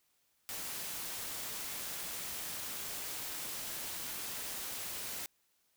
white noise with amplitude modulation, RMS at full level -40 dBFS, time 0.49-5.26 s, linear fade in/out 0 ms, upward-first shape sine, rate 230 Hz, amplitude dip 25%, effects white hiss -75 dBFS RMS until 5.76 s

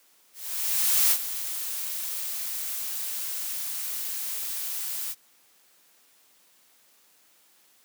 blue noise with ADSR envelope, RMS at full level -20 dBFS, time 0.33-5.15 s, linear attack 780 ms, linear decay 64 ms, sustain -12 dB, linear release 42 ms, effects white hiss -61 dBFS RMS until 7.84 s + high-pass 200 Hz 12 dB/octave

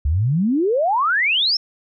sine exponential sweep, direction up, 66.1 to 5480 Hz, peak -15 dBFS, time 0.05-1.57 s, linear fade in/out 5 ms, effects none

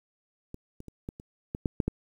clicks, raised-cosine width 3 ms, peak -26 / -29 / -30 / -22 / -30 / -19 / -13 / -12 / -14 dBFS, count 9, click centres 0.544 / 0.804 / 0.883 / 1.089 / 1.199 / 1.549 / 1.658 / 1.802 / 1.88 s, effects 9-bit

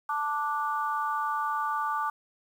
harmonic tone, 293.7 Hz, D4, in tune, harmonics 3 / 4 / 5, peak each -31 / -29 / -36 dBFS, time 0.09-2.1 s, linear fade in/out 5 ms, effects 9-bit

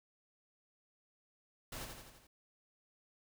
pink noise with echo, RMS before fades -45 dBFS, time 1.72-1.85 s, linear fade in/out 5 ms, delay 84 ms, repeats 5, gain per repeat -4 dB, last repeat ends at 2.27 s, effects none

